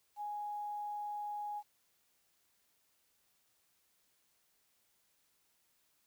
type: tone with quantisation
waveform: sine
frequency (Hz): 830.6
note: G#5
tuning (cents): 0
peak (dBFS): -38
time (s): 0.16-1.63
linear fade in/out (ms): 50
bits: 11
effects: white hiss -75 dBFS RMS until 6.06 s